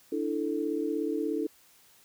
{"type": "chord", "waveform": "sine", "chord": "D suspended second", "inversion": "none", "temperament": "just", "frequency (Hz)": [293.7, 330.4, 440.5], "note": ["D4", "E4", "A4"], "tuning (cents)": [0, 4, 2], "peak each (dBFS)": -32, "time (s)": [0.12, 1.47], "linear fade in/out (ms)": 5, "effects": ["white hiss -60 dBFS RMS until 2.04 s"]}